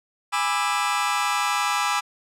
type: chord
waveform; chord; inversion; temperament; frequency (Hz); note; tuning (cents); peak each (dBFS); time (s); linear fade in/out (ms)
sawtooth; E dominant seventh; first; just; 824.1 / 988.9 / 1186.7 / 1318.5; G#5 / B5 / D6 / E6; -14 / +2 / +18 / 0; -23; 0.32-2.01; 20
effects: low-pass 9000 Hz 12 dB/octave